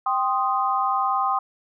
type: chord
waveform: sine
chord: C minor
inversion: second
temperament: equal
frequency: 784 / 1046.5 / 1244.5 Hz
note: G5 / C6 / Eb6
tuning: 0 / 0 / 0 cents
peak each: -24 dBFS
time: 0.06-1.39 s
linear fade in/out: 5 ms
effects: none